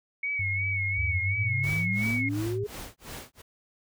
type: tone with vibrato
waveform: sine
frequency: 2217 Hz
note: C#7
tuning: in tune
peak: -27 dBFS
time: 0.23-2.29 s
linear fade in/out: 5 ms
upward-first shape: sine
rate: 2.8 Hz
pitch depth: 56 cents each way
type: tone with pitch glide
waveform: sine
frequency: 96.7 to 109.17 Hz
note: G2 to A2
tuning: -23 to -13 cents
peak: -30 dBFS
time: 0.39-2.64 s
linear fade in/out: 5 ms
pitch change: +210 cents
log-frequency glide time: 1.42-1.97 s
type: exponential sweep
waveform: sine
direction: up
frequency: 68.7 to 423 Hz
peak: -29 dBFS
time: 0.97-2.67 s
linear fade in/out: 10 ms
type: noise with tremolo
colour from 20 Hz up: pink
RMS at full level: -39 dBFS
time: 1.63-3.42 s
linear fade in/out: 10 ms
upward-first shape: sine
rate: 2.8 Hz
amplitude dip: 100%
effects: none